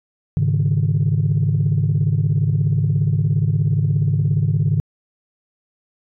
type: chord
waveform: sine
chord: Ab suspended fourth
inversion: none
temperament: equal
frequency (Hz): 103.83 / 138.59 / 155.56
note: Ab2 / Db3 / Eb3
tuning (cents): 0 / 0 / 0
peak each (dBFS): -18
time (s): 0.37-4.8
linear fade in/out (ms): 0
effects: tanh soft clip ceiling -9 dBFS